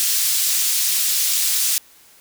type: high-pass noise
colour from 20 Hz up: pink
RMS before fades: -19 dBFS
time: 0-1.78 s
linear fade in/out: 0 ms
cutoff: 4900 Hz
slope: 12 dB/octave
effects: white hiss -50 dBFS RMS until 2.2 s